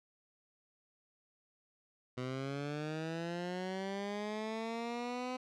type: linear sweep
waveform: 15% pulse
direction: up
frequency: 124.9 to 255.5 Hz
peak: -31 dBFS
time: 2.17-5.37 s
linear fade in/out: 10 ms
effects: low-pass 5000 Hz 12 dB/octave